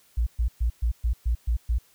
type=tone bursts; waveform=sine; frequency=58.27 Hz; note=A#1; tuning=in tune; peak=-20 dBFS; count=8; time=0.17-1.786 s; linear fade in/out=10 ms; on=97 ms; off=120 ms; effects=white hiss -60 dBFS RMS until 1.94 s